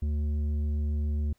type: tone with tanh clipping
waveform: sine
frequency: 74.4 Hz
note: D2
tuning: 23 cents sharp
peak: -27 dBFS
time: 0.02-1.33 s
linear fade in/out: 5 ms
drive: 8 dB
effects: pink hiss -71 dBFS RMS until 1.38 s